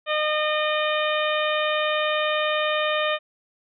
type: harmonic tone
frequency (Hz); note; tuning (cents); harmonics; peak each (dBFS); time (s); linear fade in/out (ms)
610; D#5; -34; 1 / 2 / 3 / 4 / 5 / 6; -24 / -27 / -29 / -30 / -31 / -32; 0.06-3.19; 50
effects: none